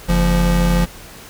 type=tone pair together; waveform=square; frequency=46.41 / 172.6 Hz; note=F#1 / F3; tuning=+6 / -20 cents; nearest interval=octave + major seventh; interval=2274 cents; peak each=-16 dBFS; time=0.08-0.86 s; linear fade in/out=20 ms; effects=pink hiss -38 dBFS RMS until 1.29 s